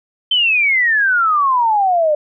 sine exponential sweep, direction down, 3119 to 587.3 Hz, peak -11 dBFS, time 0.31-2.15 s, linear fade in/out 5 ms, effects none

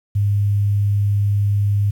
sine tone, 101.7 Hz, G#2, 36 cents flat, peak -14 dBFS, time 0.15-1.91 s, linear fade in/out 10 ms, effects 8-bit

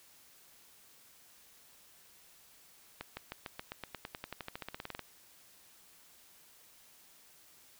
accelerating click train, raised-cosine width 0.3 ms, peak -24 dBFS, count 23, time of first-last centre 3.01-4.993 s, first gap 160 ms, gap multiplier 0.94, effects white hiss -61 dBFS RMS until 7.79 s

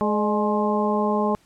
harmonic tone with a mistuned harmonic, 211.2 Hz, G#3, 29 cents sharp, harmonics 1 / 2 / 3 / 4 / 5, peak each -23 / -25 / -27 / -27 / -27 dBFS, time 0.01-1.35 s, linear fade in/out 0 ms, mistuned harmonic 3, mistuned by -60 cents, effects pink hiss -59 dBFS RMS until 1.45 s + low-pass 11000 Hz 12 dB/octave

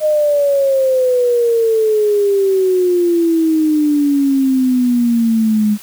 sine exponential sweep, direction down, 620 to 207.2 Hz, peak -10 dBFS, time 0-5.78 s, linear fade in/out 50 ms, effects white hiss -37 dBFS RMS until 5.82 s

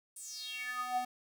square tone with high-pass filter sweep, 249.5 Hz, B3, 18 cents sharp, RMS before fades -39 dBFS, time 0.16-1.05 s, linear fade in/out 5 ms, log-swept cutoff 9400 to 560 Hz, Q 6.7, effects none

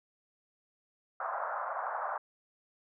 white band-pass noise, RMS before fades -36 dBFS, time 1.2-2.18 s, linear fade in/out 5 ms, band 590 to 1400 Hz, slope 48 dB/octave, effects none

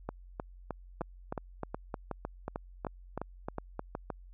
two click trains, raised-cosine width 1 ms, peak -21 / -21 dBFS, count 9 / 14, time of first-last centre 1.01-3.951 / 0.09-4.102 s, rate 2.72 / 3.24 Hz, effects added 45 Hz sine -49 dBFS peak until 4.33 s

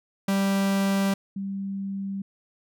45% pulse / sine tone pair in turn, 196 / 196 Hz, G3 / G3, 0 / 0 cents, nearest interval unison, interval 0 cents, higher neither, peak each -21 / -28 dBFS, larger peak first, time 0.28-1.14 / 1.36-2.22 s, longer neither, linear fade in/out 5 ms, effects none

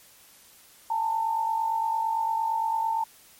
sine tone pair together, 853 / 901.8 Hz, G#5 / A5, +46 / +42 cents, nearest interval minor second, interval 96 cents, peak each -32 / -24 dBFS, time 0.9-3.04 s, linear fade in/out 5 ms, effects white hiss -54 dBFS RMS until 3.39 s + MP3 64 kbps

